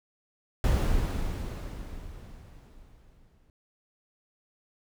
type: noise with exponential decay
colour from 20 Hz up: brown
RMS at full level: -22 dBFS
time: 0.64-3.5 s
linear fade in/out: 1 ms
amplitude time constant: 620 ms
effects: none